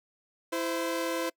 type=tone pair together; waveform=sawtooth; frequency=332 / 516.8 Hz; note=E4 / C5; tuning=+12 / -21 cents; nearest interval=minor sixth; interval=767 cents; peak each=-28 dBFS; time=0.52-1.3 s; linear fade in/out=10 ms; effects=noise-tail reverb RT60 0.1 s tail -25 dB re dry